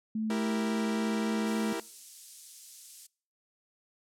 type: tone with vibrato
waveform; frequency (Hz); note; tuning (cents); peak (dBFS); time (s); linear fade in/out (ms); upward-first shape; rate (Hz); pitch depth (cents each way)
sine; 217.9; A3; -17; -29; 0.15-1.73; 5; sine; 3.7; 8
type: chord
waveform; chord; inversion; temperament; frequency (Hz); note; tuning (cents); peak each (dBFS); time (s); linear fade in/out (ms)
sawtooth; E diminished; none; equal; 329.6 / 392 / 466.2; E4 / G4 / Bb4; 0 / 0 / 0; -32 / -35 / -33; 0.3-1.8; 2
type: high-pass noise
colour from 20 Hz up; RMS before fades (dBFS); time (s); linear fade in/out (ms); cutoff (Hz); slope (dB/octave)
white; -46; 1.46-3.07; 10; 5700; 12
effects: noise-tail reverb RT60 0.5 s tail -25 dB re dry + low-pass 10000 Hz 12 dB/octave